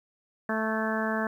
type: harmonic tone with a mistuned harmonic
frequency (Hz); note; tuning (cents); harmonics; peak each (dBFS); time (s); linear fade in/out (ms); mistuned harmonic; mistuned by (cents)
220; A3; 0; 1 / 2 / 3 / 4 / 5 / 6 / 7 / 8; -30 / -35 / -33 / -37 / -36 / -39 / -35 / -35; 0.49-1.27; 2; 8; -26
effects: 10-bit